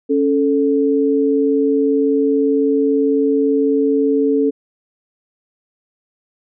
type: tone pair together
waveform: sine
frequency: 277.2 / 439.1 Hz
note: C#4 / A4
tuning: 0 / -4 cents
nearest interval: minor sixth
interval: 796 cents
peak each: -15 dBFS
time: 0.09-4.51 s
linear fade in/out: 20 ms
effects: none